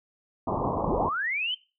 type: low-pass noise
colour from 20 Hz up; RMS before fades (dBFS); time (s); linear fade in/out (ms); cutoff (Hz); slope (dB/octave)
white; -28; 0.47-1.09; 5; 1100; 96
type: linear sweep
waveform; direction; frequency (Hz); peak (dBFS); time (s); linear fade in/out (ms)
sine; up; 103.83 to 3136; -26; 0.87-1.55; 10
effects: noise-tail reverb RT60 0.3 s tail -19 dB re dry